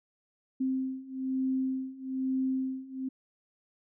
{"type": "beating tone pair", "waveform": "sine", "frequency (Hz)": [261.6, 262.7], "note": ["C4", "C4"], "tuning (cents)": [0, 7], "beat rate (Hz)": 1.1, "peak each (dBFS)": [-33, -31], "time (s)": [0.6, 3.09], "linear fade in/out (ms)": 10, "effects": []}